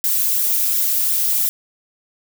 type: noise with flanger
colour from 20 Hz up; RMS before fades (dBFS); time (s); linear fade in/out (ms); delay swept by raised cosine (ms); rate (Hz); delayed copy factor
violet; -18; 0.04-1.49; 0; 0.53 to 4.53; 2.8; +0.7
effects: none